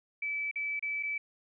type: tone with dropouts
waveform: sine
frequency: 2306 Hz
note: D7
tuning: 32 cents flat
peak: -31 dBFS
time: 0.22-1.18 s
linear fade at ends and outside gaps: 5 ms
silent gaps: 0.513-0.557 / 0.795-0.825 / 1.028-1.032 s
effects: none